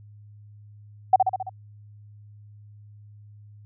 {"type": "tone with echo", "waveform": "sine", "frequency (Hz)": 754, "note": "F#5", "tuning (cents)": 32, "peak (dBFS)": -10, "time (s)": [1.13, 1.16], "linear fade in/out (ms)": 5, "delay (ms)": 67, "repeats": 5, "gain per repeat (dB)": -4, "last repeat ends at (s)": 1.495, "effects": ["added 104 Hz sine -45 dBFS peak until 3.65 s"]}